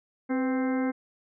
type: harmonic tone with a mistuned harmonic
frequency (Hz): 261.6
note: C4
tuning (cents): 0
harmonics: 1 / 2 / 3 / 4 / 5 / 6 / 7 / 8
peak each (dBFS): -25 / -33 / -38 / -42 / -44 / -41 / -49 / -42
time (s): 0.29-0.92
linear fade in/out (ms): 20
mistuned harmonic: 2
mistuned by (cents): -59
effects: none